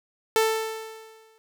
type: tone with exponential decay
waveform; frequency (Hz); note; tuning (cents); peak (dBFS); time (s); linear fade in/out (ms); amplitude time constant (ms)
sawtooth; 442.5; A4; +10; -13; 0.36-1.38; 0; 220
effects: none